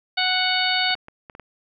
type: harmonic tone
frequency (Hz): 740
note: F#5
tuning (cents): 0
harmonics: 1 / 2 / 3 / 4 / 5 / 6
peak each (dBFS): -26 / -26 / -26 / -26 / -26 / -26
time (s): 0.17-0.95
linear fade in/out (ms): 10
type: clicks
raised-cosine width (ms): 0.5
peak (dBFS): -25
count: 6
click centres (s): 0.906 / 0.952 / 1.084 / 1.298 / 1.351 / 1.397
effects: none